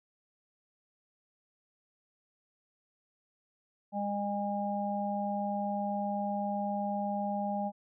harmonic tone, 203.1 Hz, G#3, 38 cents flat, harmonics 1 / 3 / 4, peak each -34 / -37 / -34 dBFS, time 3.92-7.72 s, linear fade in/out 50 ms, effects none

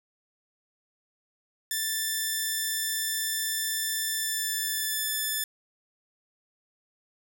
5% pulse tone with pitch glide, 1768 to 1745.7 Hz, A6 to A6, +8 to -14 cents, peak -17 dBFS, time 1.71-5.44 s, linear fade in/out 2 ms, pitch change -22 cents, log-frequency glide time 4.1-5.07 s, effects none

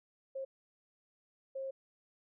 sine tone bursts at uneven times, 536 Hz, C5, 42 cents sharp, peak -37 dBFS, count 2, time 0.35-0.45 / 1.55-1.71 s, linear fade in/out 10 ms, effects none

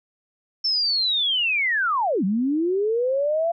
sine linear two-way sweep, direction down then up, 5370 to 180 to 687 Hz, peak -19 dBFS, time 0.64-3.52 s, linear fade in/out 10 ms, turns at 2.24 s, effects none

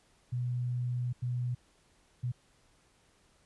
sine tone bursts at uneven times, 123.2 Hz, B2, 4 cents flat, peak -30 dBFS, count 3, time 0.32-1.13 / 1.22-1.55 / 2.23-2.32 s, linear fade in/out 10 ms, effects pink hiss -67 dBFS RMS until 3.45 s + resampled to 24000 Hz

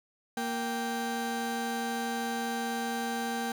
30% pulse tone pair together, 233.1 / 784 Hz, A#3 / G5, 0 / 0 cents, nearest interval octave + major sixth, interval 2100 cents, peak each -31 / -31 dBFS, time 0.37-3.52 s, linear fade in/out 2 ms, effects none

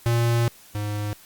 square tone pair in turn, 117.5 / 104.2 Hz, A#2 / G#2, +14 / +6 cents, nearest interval major second, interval 208 cents, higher first, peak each -19 / -26 dBFS, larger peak first, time 0.06-0.48 / 0.75-1.13 s, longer first, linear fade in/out 0 ms, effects white hiss -50 dBFS RMS until 1.25 s + Opus 48 kbps

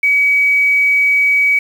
sine tone with quantisation, 2270 Hz, C#7, 41 cents sharp, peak -9 dBFS, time 0.03-1.59 s, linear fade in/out 5 ms, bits 6, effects none

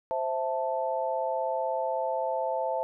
sine chord, A minor, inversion first, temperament equal, 523.3 / 659.3 / 880 Hz, C5 / E5 / A5, 0 / 0 / 0 cents, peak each -31 dBFS, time 0.11-2.83 s, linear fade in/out 0 ms, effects none

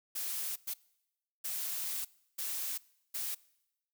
blue noise bursts at uneven times, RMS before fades -37 dBFS, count 5, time 0.15-0.56 / 0.67-0.74 / 1.44-2.05 / 2.38-2.78 / 3.14-3.35 s, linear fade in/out 10 ms, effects noise-tail reverb RT60 0.9 s tail -23 dB re dry

